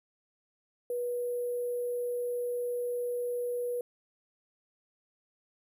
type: tone with sample-and-hold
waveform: sine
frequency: 487 Hz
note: B4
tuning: 24 cents flat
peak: -30 dBFS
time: 0.9-3.81 s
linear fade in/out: 2 ms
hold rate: 11025 Hz
effects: none